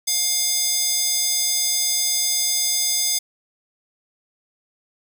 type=tone with high-pass filter; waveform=square; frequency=708 Hz; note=F5; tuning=23 cents sharp; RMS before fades=-21 dBFS; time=0.07-3.19 s; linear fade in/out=10 ms; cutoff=5600 Hz; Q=1.6; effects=none